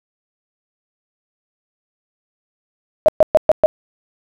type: tone bursts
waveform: sine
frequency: 622.3 Hz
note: D#5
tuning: in tune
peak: -5 dBFS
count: 5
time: 3.06-3.66 s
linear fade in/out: 0 ms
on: 24 ms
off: 120 ms
effects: none